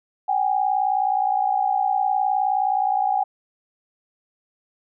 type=tone pair together; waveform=sine; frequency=760.6 / 820 Hz; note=F#5 / G#5; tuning=+48 / -22 cents; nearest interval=minor second; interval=130 cents; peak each=-21 dBFS; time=0.28-3.24 s; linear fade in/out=10 ms; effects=none